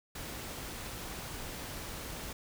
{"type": "noise", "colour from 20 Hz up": "pink", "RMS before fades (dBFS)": -42, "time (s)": [0.15, 2.33], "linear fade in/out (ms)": 5, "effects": []}